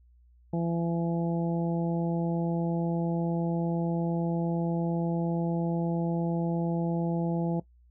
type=harmonic tone; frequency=168.6 Hz; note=E3; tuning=39 cents sharp; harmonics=1 / 2 / 3 / 4 / 5; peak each=-27 / -33 / -37 / -39 / -41 dBFS; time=0.53-7.6 s; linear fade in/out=5 ms; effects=noise-tail reverb RT60 0.1 s tail -18 dB re dry + added 60 Hz sine -56 dBFS peak until 7.9 s